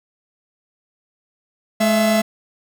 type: tone pair together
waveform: 45% pulse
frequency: 213.2 / 668 Hz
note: G#3 / E5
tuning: +46 / +23 cents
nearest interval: octave + minor sixth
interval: 1977 cents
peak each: -17 dBFS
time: 1.8-2.22 s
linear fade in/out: 10 ms
effects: none